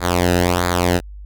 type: tone with flanger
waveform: sawtooth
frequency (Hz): 88.5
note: F2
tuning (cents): +23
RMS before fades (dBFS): -17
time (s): 0-1.01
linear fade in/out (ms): 50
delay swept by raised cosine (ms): 0.35 to 0.91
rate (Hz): 1.5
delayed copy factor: -0.75
effects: added 50 Hz sine -32 dBFS peak until 1.25 s